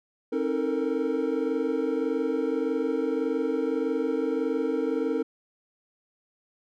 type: tone cluster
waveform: triangle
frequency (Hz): 269 / 314.9 / 445.3 / 467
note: C4 / D#4 / A4 / A#4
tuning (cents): +48 / +21 / +21 / +3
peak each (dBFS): -28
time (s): 0.32-5.23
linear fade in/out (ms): 10
effects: none